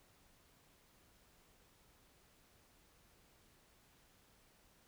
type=silence; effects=pink hiss -69 dBFS RMS until 4.87 s